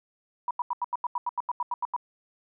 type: tone bursts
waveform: sine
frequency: 973 Hz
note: B5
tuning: 26 cents flat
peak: -25 dBFS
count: 14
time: 0.48-1.964 s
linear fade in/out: 2 ms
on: 28 ms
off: 84 ms
effects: none